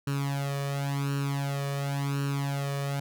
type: tone with flanger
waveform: sawtooth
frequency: 140.1 Hz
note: C#3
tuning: 19 cents sharp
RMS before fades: -30 dBFS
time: 0.07-3 s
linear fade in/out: 5 ms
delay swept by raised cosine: 0.71 to 1.71 ms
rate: 0.93 Hz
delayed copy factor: +0.8
effects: none